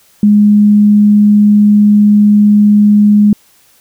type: tone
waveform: sine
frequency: 207.7 Hz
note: G#3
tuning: in tune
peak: -3 dBFS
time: 0.23-3.33 s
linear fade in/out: 2 ms
effects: white hiss -48 dBFS RMS until 3.8 s